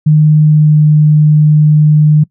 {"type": "tone with pitch glide", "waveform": "sine", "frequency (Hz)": [152.9, 151.67], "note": ["D#3", "D#3"], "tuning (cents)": [-30, -44], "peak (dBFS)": -3, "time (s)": [0.06, 2.24], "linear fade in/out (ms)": 10, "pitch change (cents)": -14, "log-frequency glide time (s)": [0.39, 0.81], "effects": ["noise-tail reverb RT60 0.1 s tail -23 dB re dry"]}